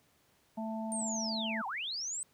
harmonic tone, 221.2 Hz, A3, 9 cents sharp, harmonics 1 / 3 / 4, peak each -36 / -42 / -43 dBFS, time 0.57-1.62 s, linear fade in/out 10 ms
sine linear two-way sweep, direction down then up, 9000 to 737 to 8320 Hz, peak -35 dBFS, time 0.92-2.23 s, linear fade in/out 0 ms, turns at 1.67 s
effects pink hiss -69 dBFS RMS until 2.33 s + high-pass 80 Hz 12 dB/octave

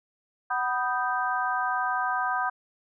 sine tone cluster, 748 / 986 / 1239 / 1561 Hz, F#5 / B5 / D#6 / G6, +19 / -3 / -8 / -8 cents, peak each -30 dBFS, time 0.5-2.5 s, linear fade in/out 10 ms, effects none

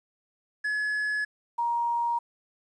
triangle / sine tone pair in turn, 1700 / 942.3 Hz, G#6 / A#5, +40 / +18 cents, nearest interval minor seventh, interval 1022 cents, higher first, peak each -24 dBFS, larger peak neither, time 0.64-1.25 / 1.58-2.19 s, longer neither, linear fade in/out 10 ms, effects resampled to 22050 Hz + 10-bit

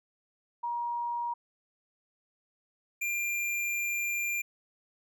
sine / square tone pair in turn, 950 / 2388 Hz, A#5 / D7, +33 / +28 cents, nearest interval octave + major third, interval 1595 cents, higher second, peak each -30 / -30 dBFS, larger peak neither, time 0.63-1.34 / 3.01-4.42 s, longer second, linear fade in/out 10 ms, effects none

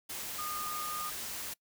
sine tone in noise, 1223 Hz, D#6, 30 cents flat, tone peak -37 dBFS, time 0.38-1.1 s, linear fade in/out 10 ms, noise white, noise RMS -40 dBFS, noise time 0.09-1.54 s, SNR 0 dB, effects noise-tail reverb RT60 0.1 s tail -24 dB re dry

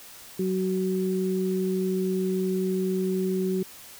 sine tone pair together, 186.9 / 374.1 Hz, F#3 / F#4, +18 / +19 cents, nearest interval octave, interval 1201 cents, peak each -26 dBFS, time 0.39-3.63 s, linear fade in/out 5 ms, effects white hiss -46 dBFS RMS until 3.99 s

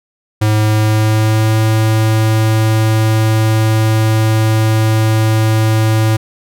square tone with pitch glide, 107.4 to 109.97 Hz, A2 to A2, -41 to 0 cents, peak -10 dBFS, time 0.41-6.17 s, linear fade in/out 10 ms, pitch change +41 cents, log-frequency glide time 0.57-1.58 s, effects none

